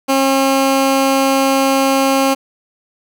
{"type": "tone", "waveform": "15% pulse", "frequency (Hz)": 270, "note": "C#4", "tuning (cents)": -45, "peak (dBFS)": -5, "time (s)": [0.08, 2.35], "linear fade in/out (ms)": 20, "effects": []}